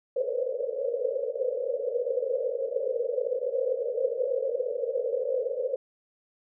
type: band-pass noise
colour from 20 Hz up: white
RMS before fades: -29 dBFS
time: 0.16-5.76 s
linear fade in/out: 5 ms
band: 470 to 540 Hz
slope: 96 dB/octave
effects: none